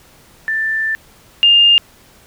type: tone pair in turn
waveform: sine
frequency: 1772 / 2813 Hz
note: A6 / F7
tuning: +12 / +12 cents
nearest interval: minor sixth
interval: 800 cents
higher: second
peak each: -15 / -6 dBFS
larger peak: second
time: 0.48-0.95 / 1.43-1.78 s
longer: first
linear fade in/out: 0 ms
effects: pink hiss -47 dBFS RMS until 2.26 s